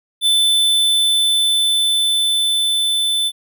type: tone with level ramp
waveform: square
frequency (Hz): 3520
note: A7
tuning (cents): 0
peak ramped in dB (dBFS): -12 to -16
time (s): 0.21-3.32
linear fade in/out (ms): 50
effects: none